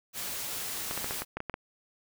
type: noise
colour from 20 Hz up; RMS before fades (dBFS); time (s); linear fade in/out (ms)
white; -36; 0.13-1.25; 50
type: clicks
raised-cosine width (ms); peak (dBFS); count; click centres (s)
0.5; -19; 9; 0.911 / 0.976 / 1.044 / 1.109 / 1.22 / 1.37 / 1.404 / 1.497 / 1.541
effects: none